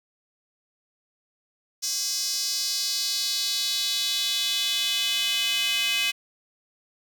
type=tone with high-pass filter sweep; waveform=square; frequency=230.1 Hz; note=A#3; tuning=22 cents flat; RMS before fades=-26 dBFS; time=1.82-6.12 s; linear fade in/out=20 ms; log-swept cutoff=5500 to 2700 Hz; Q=3.5; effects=none